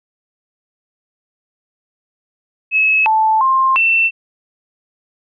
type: tone with pitch steps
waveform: sine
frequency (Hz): 2581 / 876 / 1057 / 2684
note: E7 / A5 / C6 / E7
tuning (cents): -37 / -8 / +17 / +31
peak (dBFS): -10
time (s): 2.71-4.11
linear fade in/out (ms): 50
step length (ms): 350
effects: none